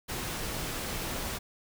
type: noise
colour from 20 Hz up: pink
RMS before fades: -35 dBFS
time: 0.08-1.39 s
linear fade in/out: 20 ms
effects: none